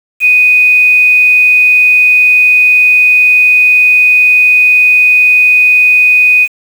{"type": "tone with quantisation", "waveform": "sine", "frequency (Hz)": 2489, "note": "D#7", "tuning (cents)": 0, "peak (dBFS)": -3, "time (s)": [0.2, 6.48], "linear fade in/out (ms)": 50, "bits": 5, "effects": []}